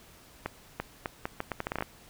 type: accelerating click train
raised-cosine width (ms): 0.5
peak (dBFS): -16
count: 13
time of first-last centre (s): 0.46-1.824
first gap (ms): 340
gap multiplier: 0.76
effects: pink hiss -55 dBFS RMS until 2.09 s